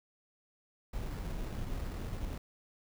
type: noise with sample-and-hold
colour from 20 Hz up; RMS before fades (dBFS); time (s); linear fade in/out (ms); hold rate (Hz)
brown; -38; 0.93-2.38; 5; 3150
effects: none